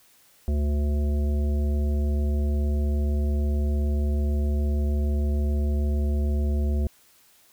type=harmonic tone with a mistuned harmonic; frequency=73.42 Hz; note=D2; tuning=in tune; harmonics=1 / 3 / 5 / 7 / 9; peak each=-21 / -32 / -37 / -42 / -43 dBFS; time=0.48-6.87 s; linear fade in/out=0 ms; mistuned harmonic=1; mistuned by=-53 cents; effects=white hiss -58 dBFS RMS until 7.52 s